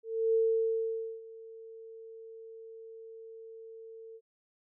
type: tone with ADSR envelope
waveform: sine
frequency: 450 Hz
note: A4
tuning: 39 cents sharp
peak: -23 dBFS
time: 0.03-4.21 s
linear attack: 310 ms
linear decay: 870 ms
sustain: -22 dB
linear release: 54 ms
effects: none